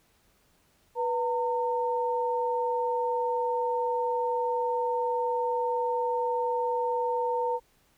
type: tone pair together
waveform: sine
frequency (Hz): 490.5 / 912.1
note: B4 / A#5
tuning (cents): -12 / -38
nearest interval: major seventh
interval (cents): 1074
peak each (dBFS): -28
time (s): 0.95-7.6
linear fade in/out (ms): 50
effects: pink hiss -66 dBFS RMS until 7.97 s